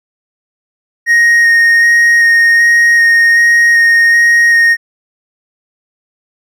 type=tone with vibrato; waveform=triangle; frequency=1864 Hz; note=A#6; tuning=1 cent flat; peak=-3 dBFS; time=1.06-4.77 s; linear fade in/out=50 ms; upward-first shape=square; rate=1.3 Hz; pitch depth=8 cents each way; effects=none